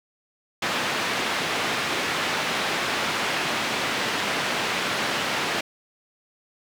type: band-pass noise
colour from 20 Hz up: white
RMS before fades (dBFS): -26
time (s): 0.62-5.61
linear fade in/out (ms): 5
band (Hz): 150 to 2800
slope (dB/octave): 12
effects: none